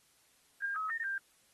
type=tone with pitch steps; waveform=sine; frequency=1608 / 1279 / 1829 / 1586 Hz; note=G6 / D#6 / A#6 / G6; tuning=+44 / +47 / -33 / +20 cents; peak=-33 dBFS; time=0.62-1.18 s; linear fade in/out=2 ms; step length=140 ms; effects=white hiss -68 dBFS RMS until 1.53 s + AAC 32 kbps